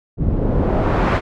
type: noise with low-pass filter sweep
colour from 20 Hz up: pink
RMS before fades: -17 dBFS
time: 0.17-1.21 s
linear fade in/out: 50 ms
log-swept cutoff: 250 to 1900 Hz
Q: 0.87
effects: none